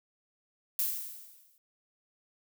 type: noise with exponential decay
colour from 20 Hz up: violet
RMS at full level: -28 dBFS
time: 0.79-1.58 s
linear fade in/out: 1 ms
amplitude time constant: 170 ms
effects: none